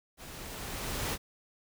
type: noise with level ramp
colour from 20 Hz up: pink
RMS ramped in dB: -47 to -32 dBFS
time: 0.17-1.18 s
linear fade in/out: 50 ms
effects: none

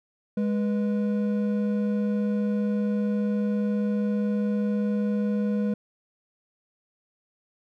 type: tone pair together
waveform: triangle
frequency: 207.7 / 489.6 Hz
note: G#3 / B4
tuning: 0 / -15 cents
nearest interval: octave + minor third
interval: 1485 cents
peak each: -21 / -30 dBFS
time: 0.37-5.74 s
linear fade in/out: 5 ms
effects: none

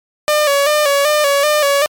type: tone with vibrato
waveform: sawtooth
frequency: 582 Hz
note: D5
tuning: 16 cents flat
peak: -7 dBFS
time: 0.28-1.86 s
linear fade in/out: 0 ms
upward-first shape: square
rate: 2.6 Hz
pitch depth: 57 cents each way
effects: MP3 96 kbps

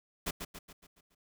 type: noise with echo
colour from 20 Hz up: pink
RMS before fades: -34 dBFS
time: 0.26-0.31 s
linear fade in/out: 10 ms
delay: 140 ms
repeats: 6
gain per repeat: -6 dB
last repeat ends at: 1.15 s
effects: none

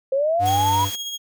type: linear sweep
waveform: sine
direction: up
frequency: 522 to 985 Hz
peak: -17 dBFS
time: 0.12-0.85 s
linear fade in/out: 5 ms
type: tone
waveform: square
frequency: 98 Hz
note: G2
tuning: in tune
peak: -24 dBFS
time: 0.39-0.91 s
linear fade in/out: 50 ms
type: noise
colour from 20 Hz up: white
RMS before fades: -34 dBFS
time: 0.45-0.96 s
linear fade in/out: 10 ms
type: tone with tremolo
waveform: 30% pulse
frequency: 3280 Hz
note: G#7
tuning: 22 cents flat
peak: -23 dBFS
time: 0.46-1.18 s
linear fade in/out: 20 ms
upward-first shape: sine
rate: 15 Hz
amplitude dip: 40%
effects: none

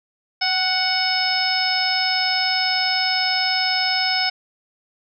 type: harmonic tone with a mistuned harmonic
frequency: 740 Hz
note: F#5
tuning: in tune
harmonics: 1 / 2 / 3 / 4 / 5 / 6 / 7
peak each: -25 / -27 / -25 / -30 / -31 / -31 / -21 dBFS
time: 0.41-4.3 s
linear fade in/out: 10 ms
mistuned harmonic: 1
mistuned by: +24 cents
effects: none

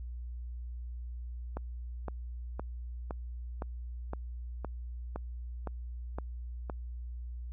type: click train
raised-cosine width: 1 ms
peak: -23 dBFS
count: 11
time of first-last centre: 1.57-6.698 s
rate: 1.95 Hz
effects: added 60 Hz sine -38 dBFS peak until 7.52 s

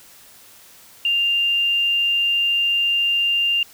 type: tone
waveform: sine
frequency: 2794 Hz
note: F7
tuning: in tune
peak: -16 dBFS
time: 1.05-3.63 s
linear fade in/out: 2 ms
effects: white hiss -47 dBFS RMS until 3.73 s

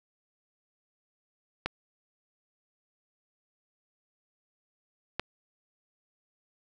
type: clicks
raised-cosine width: 0.3 ms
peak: -13 dBFS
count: 2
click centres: 1.66 / 5.196 s
effects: none

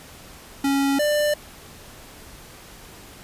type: tone pair in turn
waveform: square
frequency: 276.7 / 594.1 Hz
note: C#4 / D5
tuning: -3 / +20 cents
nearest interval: octave + minor second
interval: 1323 cents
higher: second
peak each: -19 dBFS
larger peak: neither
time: 0.64-0.99 / 0.99-1.34 s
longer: neither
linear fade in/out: 5 ms
effects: pink hiss -44 dBFS RMS until 3.23 s + resampled to 32000 Hz

